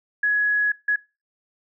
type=tone bursts at uneven times; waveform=sine; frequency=1679 Hz; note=G#6; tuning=18 cents sharp; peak=-17 dBFS; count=2; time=0.23-0.72 / 0.88-0.96 s; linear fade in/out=5 ms; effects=noise-tail reverb RT60 0.3 s tail -23 dB re dry